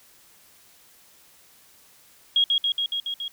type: tone with echo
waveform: sine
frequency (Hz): 3282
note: G#7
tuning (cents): -21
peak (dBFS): -16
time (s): 2.36-2.44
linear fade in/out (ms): 2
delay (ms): 140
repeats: 6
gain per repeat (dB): -2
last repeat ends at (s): 3.28
effects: white hiss -55 dBFS RMS until 3.32 s